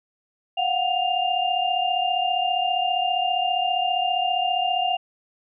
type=tone cluster; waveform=sine; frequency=712 / 747 / 2802 Hz; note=F5 / F#5 / F7; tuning=+33 / +16 / +5 cents; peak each=-24 / -24 / -26 dBFS; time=0.57-4.97 s; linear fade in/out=10 ms; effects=none